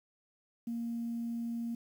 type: tone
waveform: sine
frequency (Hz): 233.1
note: A#3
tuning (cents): 0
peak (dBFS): -33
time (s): 0.67-1.75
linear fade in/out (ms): 5
effects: tanh soft clip ceiling -29 dBFS + 10-bit